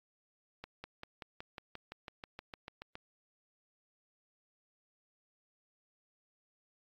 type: accelerating click train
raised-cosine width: 0.3 ms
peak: -28 dBFS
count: 15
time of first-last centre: 0.64-2.954 s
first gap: 200 ms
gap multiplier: 0.97
effects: AAC 48 kbps